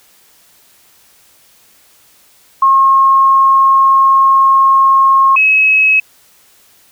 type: tone pair in turn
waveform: sine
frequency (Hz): 1079 / 2566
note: C#6 / E7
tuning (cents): -47 / -47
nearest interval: octave + minor third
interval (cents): 1500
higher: second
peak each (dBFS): -5 / -6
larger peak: first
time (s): 2.62-5.36 / 5.36-6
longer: first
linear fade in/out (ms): 5
effects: white hiss -48 dBFS RMS until 6.91 s